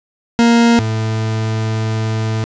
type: tone pair in turn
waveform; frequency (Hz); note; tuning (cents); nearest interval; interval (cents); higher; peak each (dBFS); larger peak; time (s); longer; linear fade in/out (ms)
40% pulse; 233.9 / 110.39; A#3 / A2; +6 / +6; octave + minor second; 1300; first; -7 / -15; first; 0.39-0.79 / 0.79-2.44; second; 0
effects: resampled to 16000 Hz + 7-bit